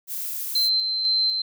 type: noise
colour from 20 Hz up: violet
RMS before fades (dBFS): -30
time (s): 0.07-0.7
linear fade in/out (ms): 50
type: tone with tremolo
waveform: sine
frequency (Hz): 4103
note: C8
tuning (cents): -35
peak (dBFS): -18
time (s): 0.55-1.42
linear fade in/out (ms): 5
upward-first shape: square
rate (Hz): 2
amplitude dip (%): 40
effects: none